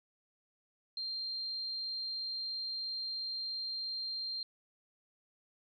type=tone; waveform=sine; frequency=4179 Hz; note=C8; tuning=3 cents flat; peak=-36 dBFS; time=0.97-4.43 s; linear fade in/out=2 ms; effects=none